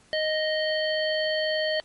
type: harmonic tone with a mistuned harmonic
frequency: 622.3 Hz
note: D#5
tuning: in tune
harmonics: 1 / 3 / 5 / 7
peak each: -25 / -30 / -32 / -33 dBFS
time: 0.13-1.8 s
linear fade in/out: 0 ms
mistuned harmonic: 7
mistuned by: +30 cents
effects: pink hiss -58 dBFS RMS until 1.84 s + MP3 48 kbps